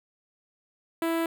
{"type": "tone with notch filter", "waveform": "sawtooth", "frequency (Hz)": 330.5, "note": "E4", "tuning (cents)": 5, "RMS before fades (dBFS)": -27, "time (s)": [1.02, 1.26], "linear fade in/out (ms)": 2, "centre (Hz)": 5700, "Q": 0.66, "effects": []}